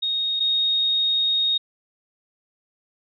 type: tone pair in turn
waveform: sine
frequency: 3729 / 3729 Hz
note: A#7 / A#7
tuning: 0 / 0 cents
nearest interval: unison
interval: 0 cents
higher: neither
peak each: -21 / -18 dBFS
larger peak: second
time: 0.02-0.4 / 0.4-1.58 s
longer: second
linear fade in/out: 10 ms
effects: none